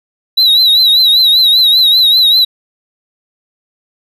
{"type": "tone with vibrato", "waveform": "triangle", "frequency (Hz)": 3910, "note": "B7", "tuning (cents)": -18, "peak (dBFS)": -4, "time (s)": [0.37, 2.45], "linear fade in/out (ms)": 10, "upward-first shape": "triangle", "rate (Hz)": 5.1, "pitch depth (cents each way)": 97, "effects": []}